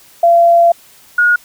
sine tone pair in turn, 683 / 1441.8 Hz, F5 / F#6, -39 / -45 cents, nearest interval octave + minor second, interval 1294 cents, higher second, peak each -5 / -7 dBFS, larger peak first, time 0.23-0.72 / 1.18-1.36 s, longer first, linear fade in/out 5 ms, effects white hiss -44 dBFS RMS until 1.44 s

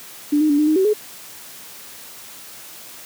sine tone with pitch steps, 293.9 / 307.1 / 289 / 302.1 / 310 / 380.5 / 423.1 Hz, D4 / D#4 / D4 / D4 / D#4 / F#4 / G#4, +1 / -23 / -28 / +49 / -6 / +48 / +32 cents, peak -13 dBFS, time 0.32-0.936 s, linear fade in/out 10 ms, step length 88 ms, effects white hiss -39 dBFS RMS until 3.05 s + high-pass 100 Hz 12 dB/octave

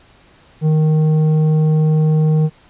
triangle tone with tanh clipping, 155.56 Hz, D#3, in tune, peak -12 dBFS, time 0.61-2.5 s, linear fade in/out 50 ms, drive 12 dB, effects pink hiss -49 dBFS RMS until 2.69 s + resampled to 8000 Hz

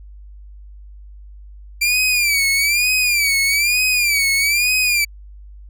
sawtooth tone with vibrato, 2349 Hz, D7, in tune, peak -11 dBFS, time 1.81-5.05 s, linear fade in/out 10 ms, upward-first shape sine, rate 1.1 Hz, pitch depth 120 cents each way, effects added 50 Hz sine -36 dBFS peak until 5.69 s

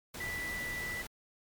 sine tone in noise, 1973 Hz, B6, 2 cents flat, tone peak -36 dBFS, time 0.2-1.02 s, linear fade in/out 5 ms, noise pink, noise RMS -43 dBFS, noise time 0.14-1.07 s, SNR +4 dB, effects MP3 96 kbps

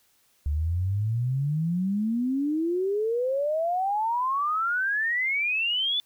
sine exponential sweep, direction up, 71 to 3520 Hz, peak -23 dBFS, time 0.46-6 s, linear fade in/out 0 ms, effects white hiss -65 dBFS RMS until 6.05 s

